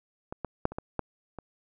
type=clicks; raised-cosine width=1 ms; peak=-22 / -18 / -10 / -26 / -19 / -14 / -25 dBFS; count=7; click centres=0.325 / 0.447 / 0.654 / 0.72 / 0.785 / 0.993 / 1.387 s; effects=none